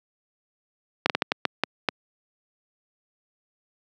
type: slowing click train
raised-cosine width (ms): 0.3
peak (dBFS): -4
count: 8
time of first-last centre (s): 1.06-1.888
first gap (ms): 38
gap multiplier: 1.37
effects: high-pass 200 Hz 12 dB/octave